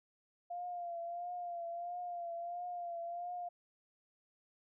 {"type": "tone with vibrato", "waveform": "sine", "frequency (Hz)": 696, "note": "F5", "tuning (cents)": -6, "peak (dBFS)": -39, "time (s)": [0.5, 3.49], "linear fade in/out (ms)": 10, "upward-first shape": "triangle", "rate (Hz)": 1.5, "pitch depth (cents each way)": 50, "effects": []}